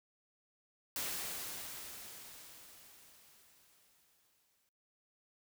white noise with exponential decay, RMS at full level -38 dBFS, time 0.96-4.69 s, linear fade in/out 1 ms, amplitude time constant 810 ms, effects noise-tail reverb RT60 0.7 s tail -26 dB re dry

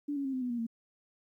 sine tone with pitch steps, 290 / 278.8 / 268.1 / 257.8 / 247.8 / 238.3 / 229.1 Hz, D4 / C#4 / C4 / C4 / B3 / A#3 / A#3, -22 / +10 / +42 / -26 / +6 / +38 / -30 cents, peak -31 dBFS, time 0.08-0.668 s, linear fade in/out 10 ms, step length 84 ms, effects 12-bit

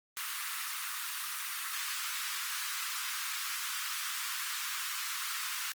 pink high-pass noise, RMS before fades -37 dBFS, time 0.17-5.72 s, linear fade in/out 0 ms, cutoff 1100 Hz, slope 48 dB/octave, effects Opus 24 kbps

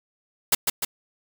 white noise with echo, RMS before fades -18 dBFS, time 0.52-0.55 s, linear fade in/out 5 ms, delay 150 ms, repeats 2, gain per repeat -4 dB, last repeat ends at 0.85 s, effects none

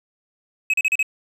triangle tone bursts, 2555 Hz, D#7, 45 cents sharp, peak -14 dBFS, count 5, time 0.7-1.028 s, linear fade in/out 2 ms, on 36 ms, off 37 ms, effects none

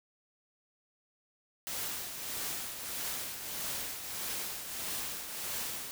white noise with tremolo, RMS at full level -36 dBFS, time 1.67-5.91 s, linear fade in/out 0 ms, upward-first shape triangle, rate 1.6 Hz, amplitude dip 55%, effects none

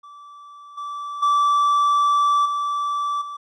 triangle tone with level steps, 1161 Hz, D6, 20 cents flat, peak -38 / -26 / -13 / -19 / -28 dBFS, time 0.03-3.37 s, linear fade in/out 10 ms, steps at 0.77 / 1.22 / 2.45 / 3.21 s, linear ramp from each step 10 ms, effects resampled to 22050 Hz

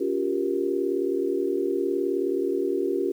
sine chord, G half-diminished seventh, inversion second, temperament just, 282.2 / 352.8 / 392 / 470.4 Hz, Db4 / F4 / G4 / Bb4, +31 / +18 / 0 / +16 cents, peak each -30 / -27 / -26 / -32 dBFS, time 0-3.12 s, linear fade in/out 10 ms, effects 9-bit

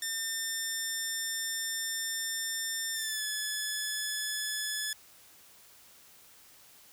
10% pulse tone with pitch glide, 1800 to 1716.7 Hz, A6 to A6, +39 to -43 cents, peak -23 dBFS, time 0.02-4.93 s, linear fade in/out 2 ms, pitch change -82 cents, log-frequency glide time 2.94-3.24 s, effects white hiss -57 dBFS RMS until 6.92 s

